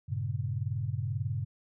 sine chord, G diminished, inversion none, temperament equal, 98 / 116.54 / 138.59 Hz, G2 / Bb2 / Db3, 0 / 0 / 0 cents, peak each -34 / -34 / -35 dBFS, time 0.08-1.45 s, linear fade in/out 20 ms, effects none

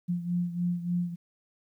sine beating tone pair, 174.61 / 178.01 Hz, F3 / F3, 0 / +33 cents, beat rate 3.4 Hz, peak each -28 / -33 dBFS, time 0.08-1.16 s, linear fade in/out 20 ms, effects 11-bit

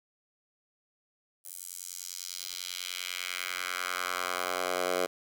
10% pulse tone with high-pass filter sweep, 90.1 Hz, F#2, 45 cents flat, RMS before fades -35 dBFS, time 1.44-5.07 s, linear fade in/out 20 ms, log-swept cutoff 10000 to 520 Hz, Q 1.5, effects none

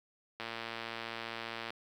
click train, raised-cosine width 0.3 ms, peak -23 dBFS, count 151, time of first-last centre 0.4-1.704 s, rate 115 Hz, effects high-pass 150 Hz 12 dB/octave + 10-bit

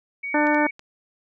sine tone, 2248 Hz, C#7, 24 cents sharp, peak -27 dBFS, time 0.23-0.71 s, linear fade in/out 10 ms
harmonic tone, 298.3 Hz, D4, 27 cents sharp, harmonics 1 / 2 / 3 / 4 / 5 / 6, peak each -21 / -24 / -23 / -33 / -27 / -27 dBFS, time 0.34-0.67 s, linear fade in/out 5 ms
clicks, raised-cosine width 0.2 ms, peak -25 dBFS, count 3, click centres 0.47 / 0.546 / 0.794 s
effects none

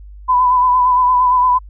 sine tone with vibrato, 1000 Hz, B5, 21 cents sharp, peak -9 dBFS, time 0.28-1.59 s, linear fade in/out 20 ms, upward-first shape sine, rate 8.7 Hz, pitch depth 31 cents each way, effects added 50 Hz sine -33 dBFS peak until 1.69 s

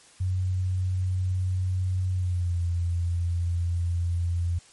sine tone with pitch glide, 92.5 to 86.31 Hz, F#2 to F2, 0 to -20 cents, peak -23 dBFS, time 0.2-4.59 s, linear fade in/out 10 ms, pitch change -120 cents, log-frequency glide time 2.12-2.6 s, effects white hiss -54 dBFS RMS until 4.72 s + MP3 48 kbps

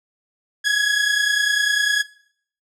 sawtooth tone pair together, 1660 / 1690 Hz, G#6 / G#6, -1 / +30 cents, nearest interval unison, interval 31 cents, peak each -15 / -17 dBFS, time 0.64-2.03 s, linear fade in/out 20 ms, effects noise-tail reverb RT60 0.6 s tail -19 dB re dry + low-pass 8000 Hz 12 dB/octave

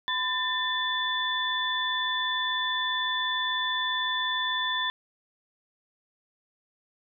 sine tone cluster, 1011 / 1785 / 3482 Hz, B5 / A6 / A7, +40 / +24 / -19 cents, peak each -31 / -30 / -29 dBFS, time 0.08-4.9 s, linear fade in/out 0 ms, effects none

